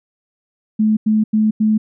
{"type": "tone bursts", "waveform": "sine", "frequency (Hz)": 215.9, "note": "A3", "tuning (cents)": -33, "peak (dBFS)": -11, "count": 4, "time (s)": [0.79, 1.78], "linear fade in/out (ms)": 10, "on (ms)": 180, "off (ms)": 90, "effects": []}